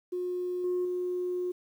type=tone with level steps; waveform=sine; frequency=359.9 Hz; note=F#4; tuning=48 cents flat; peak=-29 / -25 / -28 dBFS; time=0.12-1.52 s; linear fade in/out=10 ms; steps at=0.64 / 0.85 s; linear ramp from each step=2 ms; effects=tanh soft clip ceiling -24 dBFS + 10-bit